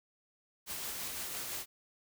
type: noise with tremolo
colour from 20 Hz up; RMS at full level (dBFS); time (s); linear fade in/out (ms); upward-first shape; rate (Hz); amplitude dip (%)
white; -39; 0.66-1.66; 50; sine; 5.9; 25
effects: none